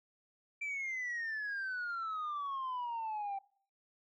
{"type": "exponential sweep", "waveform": "sine", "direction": "down", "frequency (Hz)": [2353, 777], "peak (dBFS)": -34, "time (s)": [0.61, 3.39], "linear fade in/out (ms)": 10, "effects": ["noise-tail reverb RT60 0.5 s tail -22 dB re dry", "tanh soft clip ceiling -34 dBFS"]}